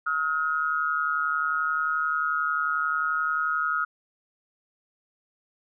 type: tone pair together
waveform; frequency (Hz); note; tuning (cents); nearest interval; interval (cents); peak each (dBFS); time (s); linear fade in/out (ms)
sine; 1274.7 / 1426; D#6 / F6; +41 / +36; major second; 195; -26; 0.06-3.85; 10
effects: none